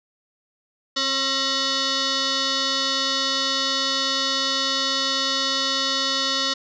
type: tone with frequency modulation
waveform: sine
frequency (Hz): 267.9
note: C4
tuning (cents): +41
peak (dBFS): -20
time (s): 0.96-6.54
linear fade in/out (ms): 10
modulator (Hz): 811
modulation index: 6.2
effects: none